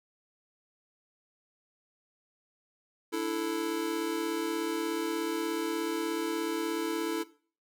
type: chord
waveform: square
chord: D suspended second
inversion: none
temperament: just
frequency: 293.7 / 330.4 / 440.5 Hz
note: D4 / E4 / A4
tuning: 0 / +4 / +2 cents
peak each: -38 / -33 / -35 dBFS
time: 3.12-7.24 s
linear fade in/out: 20 ms
effects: noise-tail reverb RT60 0.4 s tail -17 dB re dry